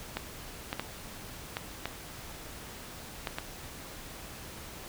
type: clicks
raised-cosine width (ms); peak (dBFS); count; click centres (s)
0.3; -16; 7; 0.17 / 0.729 / 0.796 / 1.569 / 1.856 / 3.272 / 3.385
effects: pink hiss -45 dBFS RMS until 4.88 s